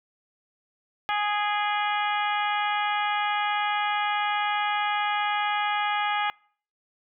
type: harmonic tone with a mistuned harmonic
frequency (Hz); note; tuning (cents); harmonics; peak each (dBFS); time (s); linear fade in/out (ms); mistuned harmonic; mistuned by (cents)
415.3; G#4; 0; 2 / 3 / 4 / 5 / 6 / 7 / 8; -26 / -30 / -32 / -34 / -36 / -37 / -38; 1.09-6.3; 0; 6; -41
effects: noise-tail reverb RT60 0.5 s tail -26 dB re dry